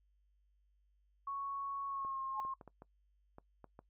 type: tone with pitch glide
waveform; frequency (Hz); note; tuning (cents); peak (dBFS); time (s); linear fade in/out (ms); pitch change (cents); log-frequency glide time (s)
sine; 1108.7 to 1069.7; C#6 to C6; 0 to +38; -38; 1.27-2.54; 5; -62; 1.87-2.21
type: clicks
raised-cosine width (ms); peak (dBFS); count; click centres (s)
1; -38; 8; 2.049 / 2.45 / 2.612 / 2.677 / 2.821 / 3.384 / 3.643 / 3.791
type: tone with exponential growth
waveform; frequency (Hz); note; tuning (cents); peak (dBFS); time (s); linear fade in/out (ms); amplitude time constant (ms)
sine; 853; G#5; +46; -34; 2.29-2.4; 0; 22
effects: noise-tail reverb RT60 0.1 s tail -21 dB re dry + added 50 Hz sine -70 dBFS peak until 3.89 s